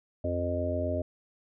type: harmonic tone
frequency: 87.5 Hz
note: F2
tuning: 4 cents sharp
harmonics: 1 / 3 / 4 / 5 / 6 / 7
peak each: -32 / -35 / -39 / -40 / -41 / -31 dBFS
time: 0.24-1.02 s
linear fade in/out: 5 ms
effects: none